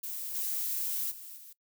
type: noise with level steps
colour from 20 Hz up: violet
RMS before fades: -38 / -33 / -46 / -50 dBFS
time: 0.03-1.53 s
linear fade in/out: 5 ms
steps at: 0.34 / 1.1 / 1.36 s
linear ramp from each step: 20 ms
effects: noise-tail reverb RT60 0.1 s tail -20 dB re dry